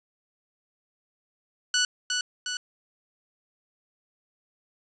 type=tone with echo; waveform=10% pulse; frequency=1480 Hz; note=F#6; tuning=in tune; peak=-12 dBFS; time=1.74-1.85 s; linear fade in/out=2 ms; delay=360 ms; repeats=2; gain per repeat=-4 dB; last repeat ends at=2.57 s; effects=resampled to 16000 Hz + 9-bit